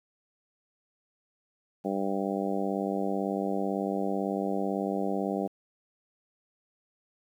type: harmonic tone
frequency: 98 Hz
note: G2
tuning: in tune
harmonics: 2 / 3 / 4 / 5 / 6 / 7 / 8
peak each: -32 / -34 / -35 / -36 / -37 / -37 / -38 dBFS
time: 1.84-5.48 s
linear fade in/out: 20 ms
effects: 10-bit